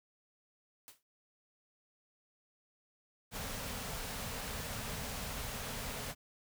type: noise with exponential decay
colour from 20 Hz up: white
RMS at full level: -49 dBFS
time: 0.88-1.03 s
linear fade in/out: 0 ms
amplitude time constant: 31 ms
type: band-stop noise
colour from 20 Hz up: pink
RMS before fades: -41 dBFS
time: 3.31-6.15 s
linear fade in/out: 50 ms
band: 280 to 400 Hz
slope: 96 dB/octave
effects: none